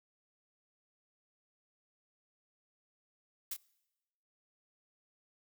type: noise with echo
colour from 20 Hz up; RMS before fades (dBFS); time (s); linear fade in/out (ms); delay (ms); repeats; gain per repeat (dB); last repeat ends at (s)
blue; -38; 3.51-3.54; 5; 26; 1; -7; 3.566
effects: noise-tail reverb RT60 1.0 s tail -23 dB re dry